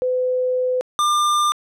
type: tone pair in turn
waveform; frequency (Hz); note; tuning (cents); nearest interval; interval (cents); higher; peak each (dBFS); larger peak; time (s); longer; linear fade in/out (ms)
sine / square; 506 / 1197.6; B4 / D6; +42 / +33; octave + minor third; 1491; second; -17 / -16; second; 0.02-0.81 / 0.99-1.52; first; 0
effects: low-pass 10000 Hz 12 dB/octave